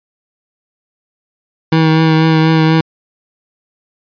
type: tone with vibrato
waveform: 25% pulse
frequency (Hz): 159.7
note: D#3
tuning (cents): +45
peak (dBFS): -4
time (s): 1.72-2.81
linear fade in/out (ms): 5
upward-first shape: triangle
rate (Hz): 4.1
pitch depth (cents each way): 21
effects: resampled to 11025 Hz